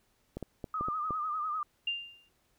clicks, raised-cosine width 2 ms, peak -24 dBFS, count 6, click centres 0.37 / 0.427 / 0.642 / 0.81 / 0.885 / 1.107 s
sine tone with vibrato, 1235 Hz, D#6, 13 cents flat, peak -31 dBFS, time 0.74-1.63 s, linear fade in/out 2 ms, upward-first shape sine, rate 10 Hz, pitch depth 70 cents each way
sine tone with exponential decay, 2794 Hz, F7, in tune, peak -27 dBFS, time 1.87-2.29 s, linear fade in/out 5 ms, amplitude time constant 90 ms
effects pink hiss -72 dBFS RMS until 2.58 s

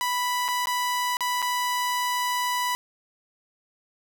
sawtooth tone with dropouts, 987.8 Hz, B5, in tune, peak -20 dBFS, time 0.01-2.75 s, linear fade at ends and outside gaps 0 ms, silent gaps 0.481-0.486 / 0.657-0.671 / 1.169-1.207 / 1.419-1.425 s, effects none

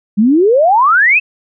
sine exponential sweep, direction up, 196 to 2684 Hz, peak -6 dBFS, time 0.17-1.2 s, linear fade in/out 20 ms, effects none

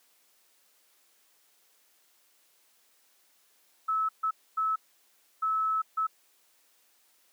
sine tone bursts at uneven times, 1300 Hz, E6, 24 cents flat, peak -25 dBFS, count 5, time 3.88-4.09 / 4.23-4.31 / 4.57-4.76 / 5.42-5.82 / 5.97-6.07 s, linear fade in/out 10 ms, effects white hiss -66 dBFS RMS until 7.32 s + high-pass 300 Hz 12 dB/octave

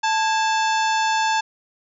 harmonic tone with a mistuned harmonic, 880 Hz, A5, in tune, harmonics 1 / 2 / 3 / 4 / 5 / 6 / 7 / 8, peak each -19 / -25 / -29 / -31 / -33 / -35 / -36 / -37 dBFS, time 0.03-1.41 s, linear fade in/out 10 ms, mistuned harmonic 2, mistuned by -120 cents, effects none

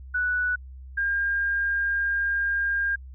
sine tone pair in turn, 1480 / 1608.5 Hz, F#6 / G6, 0 / +44 cents, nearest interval minor second, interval 144 cents, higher second, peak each -22 / -22 dBFS, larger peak neither, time 0.14-0.56 / 0.97-2.96 s, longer second, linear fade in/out 10 ms, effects added 65 Hz sine -39 dBFS peak until 3.14 s

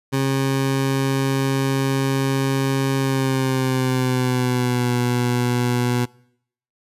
20% pulse tone with pitch glide, 135.2 to 122.55 Hz, C#3 to B2, -43 to -13 cents, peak -13 dBFS, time 0.12-6.06 s, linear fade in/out 20 ms, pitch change -170 cents, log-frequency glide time 2.98-4.91 s, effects noise-tail reverb RT60 0.7 s tail -24 dB re dry + resampled to 32000 Hz

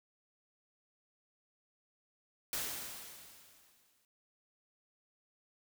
white noise with exponential decay, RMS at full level -36 dBFS, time 2.53-4.05 s, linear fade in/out 1 ms, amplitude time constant 330 ms, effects none

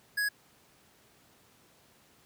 square tone, 1667 Hz, G#6, 6 cents sharp, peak -28 dBFS, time 0.17-0.29 s, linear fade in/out 10 ms, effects pink hiss -62 dBFS RMS until 2.25 s + high-pass 100 Hz 12 dB/octave

